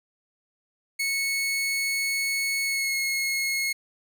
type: tone with pitch glide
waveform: sawtooth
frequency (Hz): 2203 to 2170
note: C#7 to C#7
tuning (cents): -11 to -37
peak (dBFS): -21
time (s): 0.99-3.73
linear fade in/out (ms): 10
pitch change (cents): -26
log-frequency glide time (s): 2.65-2.95
effects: none